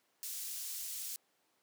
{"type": "high-pass noise", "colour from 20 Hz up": "pink", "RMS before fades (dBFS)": -42, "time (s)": [0.23, 1.16], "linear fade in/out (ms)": 0, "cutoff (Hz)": 6300, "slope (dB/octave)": 12, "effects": ["pink hiss -75 dBFS RMS until 1.62 s", "high-pass 300 Hz 12 dB/octave"]}